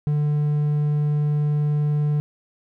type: tone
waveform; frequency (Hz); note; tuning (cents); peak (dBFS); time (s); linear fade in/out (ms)
triangle; 148.3; D3; +17; -16; 0.07-2.2; 0
effects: none